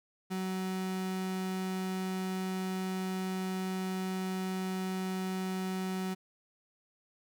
35% pulse tone, 187.4 Hz, F#3, 22 cents sharp, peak -31 dBFS, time 0.3-6.15 s, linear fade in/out 20 ms, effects none

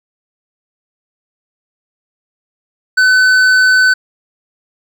sine tone with hard clipping, 1511 Hz, F#6, 36 cents sharp, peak -8 dBFS, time 2.97-3.94 s, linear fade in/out 10 ms, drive 8 dB, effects none

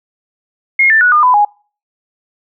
sine tone with pitch steps, 2147 / 1774.4 / 1466.4 / 1211.9 / 1001.6 / 827.8 Hz, C7 / A6 / F#6 / D#6 / B5 / G#5, +44 / +14 / -16 / -46 / +24 / -6 cents, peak -6 dBFS, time 0.79-1.45 s, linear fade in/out 5 ms, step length 110 ms, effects noise-tail reverb RT60 0.4 s tail -26 dB re dry

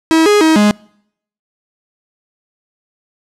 45% pulse tone with pitch steps, 322.5 / 415.2 / 318 / 208.4 Hz, E4 / G#4 / D#4 / G#3, -38 / 0 / +38 / +6 cents, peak -7 dBFS, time 0.11-0.71 s, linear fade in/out 0 ms, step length 150 ms, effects noise-tail reverb RT60 0.7 s tail -26 dB re dry + low-pass 9000 Hz 12 dB/octave

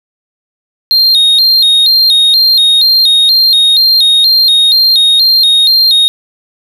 triangle tone with vibrato, 3951 Hz, B7, in tune, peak -3 dBFS, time 0.91-6.08 s, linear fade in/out 0 ms, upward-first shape square, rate 2.1 Hz, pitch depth 100 cents each way, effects none

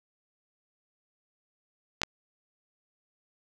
clicks, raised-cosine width 0.2 ms, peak -9 dBFS, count 2, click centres 2.017 / 2.034 s, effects none

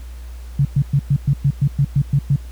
sine tone bursts, 140 Hz, C#3, 18 cents sharp, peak -11 dBFS, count 11, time 0.59-2.361 s, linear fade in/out 5 ms, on 61 ms, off 110 ms, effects added 60 Hz sine -30 dBFS peak until 2.51 s + pink hiss -48 dBFS RMS until 2.51 s

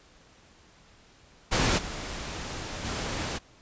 pink noise with level steps, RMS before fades -24 / -36 / -32 dBFS, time 1.51-3.39 s, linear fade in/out 20 ms, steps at 1.77 / 2.84 s, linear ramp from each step 20 ms, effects pink hiss -57 dBFS RMS until 3.61 s + resampled to 16000 Hz

